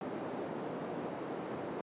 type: band-pass noise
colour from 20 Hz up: white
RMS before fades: -40 dBFS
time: 0.01-1.81 s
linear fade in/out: 2 ms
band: 190 to 540 Hz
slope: 12 dB/octave
effects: high-pass 100 Hz 12 dB/octave + resampled to 8000 Hz